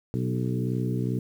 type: harmonic tone with a mistuned harmonic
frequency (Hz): 62.2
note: B1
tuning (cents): +13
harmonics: 2 / 3 / 4 / 5 / 6 / 7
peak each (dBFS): -27 / -31 / -33 / -35 / -37 / -38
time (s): 0.14-1.19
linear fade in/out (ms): 0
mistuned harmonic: 6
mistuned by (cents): +15
effects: 9-bit